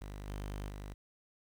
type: tone with level steps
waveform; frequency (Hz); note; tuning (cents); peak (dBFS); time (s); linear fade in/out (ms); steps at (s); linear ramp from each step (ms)
sawtooth; 50; G1; +35; -39 / -35 / -39; 0.01-0.94; 5; 0.27 / 0.68; 20
effects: 12-bit